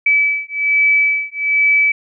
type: beating tone pair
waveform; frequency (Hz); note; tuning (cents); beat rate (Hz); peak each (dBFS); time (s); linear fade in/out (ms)
sine; 2298 / 2299.2; D7 / D7; -38 / -37; 1.2; -15; 0.06-1.92; 5
effects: none